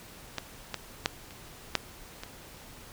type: clicks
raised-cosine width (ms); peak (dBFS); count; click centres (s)
0.2; -14 / -14 / -7 / -29 / -6 / -21; 6; 0.383 / 0.743 / 1.059 / 1.308 / 1.753 / 2.235
effects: pink hiss -49 dBFS RMS until 2.92 s